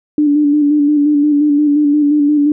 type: tone with vibrato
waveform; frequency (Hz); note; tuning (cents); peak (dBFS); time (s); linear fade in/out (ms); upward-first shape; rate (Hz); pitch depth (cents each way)
sine; 293.7; D4; 0; -8; 0.18-2.52; 2; square; 5.7; 31
effects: none